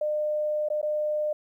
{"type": "tone with dropouts", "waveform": "sine", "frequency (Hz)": 604, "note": "D5", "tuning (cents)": 48, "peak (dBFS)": -24, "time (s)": [0.01, 1.33], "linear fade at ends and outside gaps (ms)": 5, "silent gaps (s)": [[0.687, 0.701], [0.815, 0.828]], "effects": ["11-bit"]}